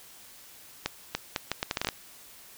accelerating click train, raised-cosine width 0.2 ms, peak -10 dBFS, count 11, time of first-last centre 0.86-1.888 s, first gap 290 ms, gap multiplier 0.73, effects white hiss -51 dBFS RMS until 2.57 s

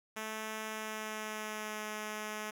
5% pulse tone with pitch glide, 217.9 to 213.5 Hz, A3 to G#3, -17 to +48 cents, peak -27 dBFS, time 0.16-2.51 s, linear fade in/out 10 ms, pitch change -35 cents, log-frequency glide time 0.66-1.83 s, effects none

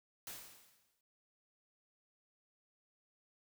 white noise with exponential decay, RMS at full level -45 dBFS, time 0.27-1.01 s, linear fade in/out 2 ms, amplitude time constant 160 ms, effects none

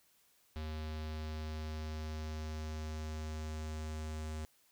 square tone with low-pass filter sweep, 77.78 Hz, D#2, in tune, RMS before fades -41 dBFS, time 0.56-4.45 s, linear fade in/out 0 ms, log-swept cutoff 4200 to 8100 Hz, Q 1.8, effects white hiss -70 dBFS RMS until 4.71 s

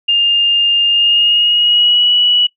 sine tone with pitch glide, 2812 to 2938 Hz, F7 to F#7, +11 to -13 cents, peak -8 dBFS, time 0.08-2.47 s, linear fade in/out 10 ms, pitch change +76 cents, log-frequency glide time 0.87-2.12 s, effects noise-tail reverb RT60 0.1 s tail -20 dB re dry

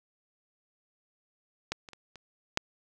clicks, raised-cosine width 0.2 ms, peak -14 / -28 / -30 / -30 / -8 dBFS, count 5, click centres 1.72 / 1.888 / 1.933 / 2.157 / 2.574 s, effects none

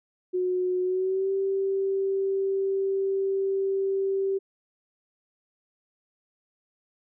sine tone with pitch glide, 364.9 to 388.8 Hz, F#4 to G4, -24 to -14 cents, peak -23 dBFS, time 0.33-4.39 s, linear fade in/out 20 ms, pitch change +110 cents, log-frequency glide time 0.82-1.31 s, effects none

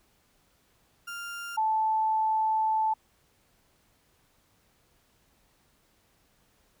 35% pulse / sine tone pair in turn, 1396.9 / 875.4 Hz, F6 / A5, 0 / -9 cents, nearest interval minor sixth, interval 809 cents, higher first, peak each -34 / -23 dBFS, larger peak second, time 1.07-1.57 / 1.57-2.94 s, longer second, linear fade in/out 10 ms, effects pink hiss -67 dBFS RMS until 6.8 s

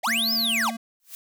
square linear two-way sweep, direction up then down, 554.4 to 5274 to 554.4 Hz, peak -22 dBFS, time 0.03-0.71 s, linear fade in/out 20 ms, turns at 0.33 s
square tone with vibrato, 226.9 Hz, A#3, 47 cents flat, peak -31 dBFS, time 0.07-0.77 s, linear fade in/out 10 ms, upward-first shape sine, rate 3.2 Hz, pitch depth 11 cents each way
blue noise with exponential growth, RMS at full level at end -35 dBFS, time 1-1.15 s, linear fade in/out 0 ms, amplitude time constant 32 ms
effects none

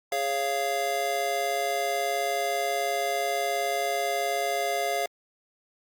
square chord, Db major, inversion second, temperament just, 415.8 / 554.4 / 693 Hz, Ab4 / Db5 / F5, +2 / 0 / -14 cents, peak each -34 / -33 / -28 dBFS, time 0.12-5.06 s, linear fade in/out 2 ms, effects Opus 48 kbps

